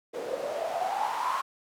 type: noise with band-pass filter sweep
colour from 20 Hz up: white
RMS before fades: -31 dBFS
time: 0.13-1.42 s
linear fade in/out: 20 ms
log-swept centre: 450 to 1100 Hz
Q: 9.9
effects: none